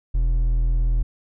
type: tone with hard clipping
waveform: triangle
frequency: 41.2 Hz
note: E1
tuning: in tune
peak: -18 dBFS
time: 0.14-1.03 s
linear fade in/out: 10 ms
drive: 8 dB
effects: none